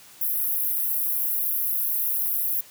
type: high-pass noise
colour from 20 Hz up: pink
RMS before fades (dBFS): -25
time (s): 0.21-2.61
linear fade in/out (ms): 5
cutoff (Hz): 11000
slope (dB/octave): 96
effects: white hiss -49 dBFS RMS until 2.7 s + high-pass 60 Hz 12 dB/octave